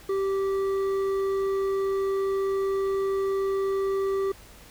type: tone with hard clipping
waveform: sine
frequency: 389.5 Hz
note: G4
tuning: 11 cents flat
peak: -25 dBFS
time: 0.09-4.32 s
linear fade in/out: 5 ms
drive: 7 dB
effects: added 50 Hz sine -53 dBFS peak until 4.7 s + pink hiss -50 dBFS RMS until 4.7 s